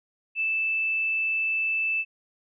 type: tone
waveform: sine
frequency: 2637 Hz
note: E7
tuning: in tune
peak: -23 dBFS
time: 0.35-2.05 s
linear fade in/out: 50 ms
effects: none